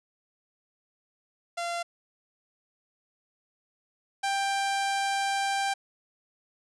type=tone pair in turn; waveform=sawtooth; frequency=688 / 789.1 Hz; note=F5 / G5; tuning=-26 / +11 cents; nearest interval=major second; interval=237 cents; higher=second; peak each=-26 / -22 dBFS; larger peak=second; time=1.57-1.83 / 4.23-5.74 s; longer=second; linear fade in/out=10 ms; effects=resampled to 22050 Hz